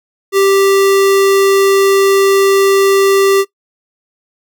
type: tone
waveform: square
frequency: 392 Hz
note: G4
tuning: in tune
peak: -8 dBFS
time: 0.32-3.45 s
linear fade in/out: 50 ms
effects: noise-tail reverb RT60 0.1 s tail -18 dB re dry